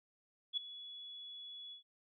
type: tone with ADSR envelope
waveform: sine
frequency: 3394 Hz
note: G#7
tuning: 37 cents sharp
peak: -31 dBFS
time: 0.53-1.83 s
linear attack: 43 ms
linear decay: 6 ms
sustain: -16 dB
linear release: 110 ms
effects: none